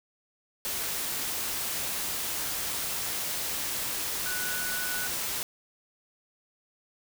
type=tone in noise; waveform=sine; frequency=1480 Hz; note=F#6; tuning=in tune; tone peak=-34 dBFS; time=4.26-5.07 s; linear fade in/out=0 ms; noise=white; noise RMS=-32 dBFS; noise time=0.65-5.43 s; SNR=-5 dB; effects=none